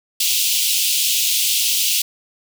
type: high-pass noise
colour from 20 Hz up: pink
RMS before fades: -18 dBFS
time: 0.2-2.02 s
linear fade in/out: 5 ms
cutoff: 2700 Hz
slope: 48 dB/octave
effects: none